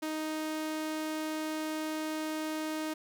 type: tone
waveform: sawtooth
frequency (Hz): 311.6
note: D#4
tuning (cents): +3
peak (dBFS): -29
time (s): 0.02-2.94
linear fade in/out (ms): 10
effects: 11-bit